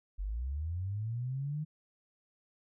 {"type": "linear sweep", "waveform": "sine", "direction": "up", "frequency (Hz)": [43.84, 155.56], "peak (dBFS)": -33, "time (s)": [0.18, 1.65], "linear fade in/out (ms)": 20, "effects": []}